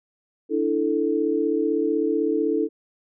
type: chord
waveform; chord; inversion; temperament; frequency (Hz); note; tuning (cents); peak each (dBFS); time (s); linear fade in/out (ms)
sine; D suspended second; none; equal; 293.7 / 329.6 / 440; D4 / E4 / A4; 0 / 0 / 0; -25 / -24 / -23; 0.49-2.69; 50
effects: none

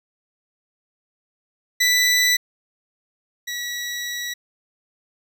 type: tone pair in turn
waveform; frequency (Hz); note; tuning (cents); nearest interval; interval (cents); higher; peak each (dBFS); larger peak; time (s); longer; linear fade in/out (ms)
20% pulse; 1979 / 1934.9; B6 / B6; +3 / -36; unison; 39; first; -10 / -21; first; 1.8-2.37 / 3.47-4.34; second; 10
effects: none

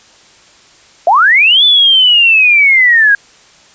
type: linear two-way sweep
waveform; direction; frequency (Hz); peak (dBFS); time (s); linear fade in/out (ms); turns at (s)
sine; up then down; 631 to 3520 to 1605; -4; 1.07-3.15; 2; 1.64
effects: white hiss -43 dBFS RMS until 3.74 s + resampled to 16000 Hz

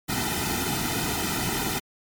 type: noise with comb filter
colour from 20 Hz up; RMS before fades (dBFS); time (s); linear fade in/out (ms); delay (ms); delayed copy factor
pink; -27; 0.08-1.8; 20; 1.8; -0.95
effects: MP3 96 kbps

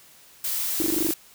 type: noise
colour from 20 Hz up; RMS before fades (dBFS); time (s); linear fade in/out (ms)
blue; -27; 0.44-1.14; 5
type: tone bursts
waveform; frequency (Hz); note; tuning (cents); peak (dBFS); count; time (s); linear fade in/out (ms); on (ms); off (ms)
sine; 325.3; E4; -23; -21; 8; 0.8-1.108; 0; 21; 20
effects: white hiss -52 dBFS RMS until 1.34 s

